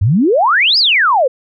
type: exponential two-way sweep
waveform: sine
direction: up then down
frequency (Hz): 87.31 to 5200 to 481.2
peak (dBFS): -8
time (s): 0.01-1.28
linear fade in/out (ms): 10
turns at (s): 0.78
effects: none